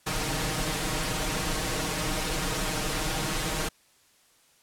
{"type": "noise with comb filter", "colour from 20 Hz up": "pink", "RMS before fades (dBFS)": -29, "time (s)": [0.06, 3.69], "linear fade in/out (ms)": 10, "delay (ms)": 6.4, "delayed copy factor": 0.95, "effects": ["white hiss -62 dBFS RMS until 4.62 s", "low-pass 11000 Hz 12 dB/octave"]}